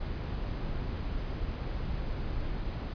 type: noise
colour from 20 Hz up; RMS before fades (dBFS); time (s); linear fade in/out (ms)
brown; -34; 0-2.94; 10
effects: resampled to 11025 Hz